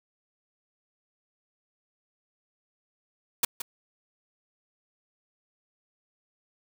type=noise with echo; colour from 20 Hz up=white; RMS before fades=-22 dBFS; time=3.43-3.45 s; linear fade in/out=5 ms; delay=170 ms; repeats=1; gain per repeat=-11 dB; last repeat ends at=3.62 s; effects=none